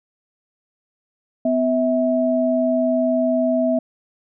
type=tone pair together; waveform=sine; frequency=251.1 / 649 Hz; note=B3 / E5; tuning=+29 / -27 cents; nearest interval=octave + major third; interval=1644 cents; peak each=-19 / -18 dBFS; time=1.45-3.79 s; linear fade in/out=5 ms; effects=none